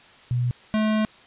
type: tone pair in turn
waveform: sine / square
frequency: 122.7 / 215.9 Hz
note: B2 / A3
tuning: -11 / -33 cents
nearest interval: minor seventh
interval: 978 cents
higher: second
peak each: -20 / -20 dBFS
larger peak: neither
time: 0.31-0.51 / 0.74-1.05 s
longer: second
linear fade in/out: 0 ms
effects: white hiss -50 dBFS RMS until 1.26 s + resampled to 8000 Hz